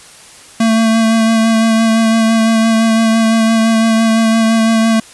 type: tone with vibrato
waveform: square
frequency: 224.4 Hz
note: A3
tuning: 34 cents sharp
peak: -9 dBFS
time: 0.6-5 s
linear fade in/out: 5 ms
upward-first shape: sine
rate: 5.9 Hz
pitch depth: 18 cents each way
effects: white hiss -38 dBFS RMS until 5.13 s + resampled to 24000 Hz